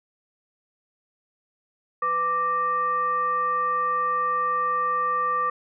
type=tone with frequency modulation; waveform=sine; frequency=1174.7 Hz; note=D6; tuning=in tune; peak=-21 dBFS; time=2.02-5.5 s; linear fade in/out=5 ms; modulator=675 Hz; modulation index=0.49; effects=none